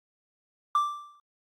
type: tone with exponential decay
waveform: triangle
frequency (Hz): 1174.7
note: D6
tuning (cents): 0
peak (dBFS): -16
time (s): 0.75-1.2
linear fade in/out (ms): 2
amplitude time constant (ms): 97
effects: tanh soft clip ceiling -13 dBFS + Opus 48 kbps